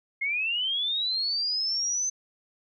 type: linear sweep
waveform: sine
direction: up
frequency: 2119 to 6200 Hz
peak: -25 dBFS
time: 0.21-2.1 s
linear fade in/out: 10 ms
effects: none